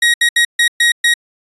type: tone bursts at uneven times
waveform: 30% pulse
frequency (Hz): 1892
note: A#6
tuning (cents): +25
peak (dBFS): -6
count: 6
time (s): 0.02-0.14 / 0.21-0.29 / 0.36-0.45 / 0.59-0.68 / 0.8-0.92 / 1.04-1.14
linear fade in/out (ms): 5
effects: resampled to 24000 Hz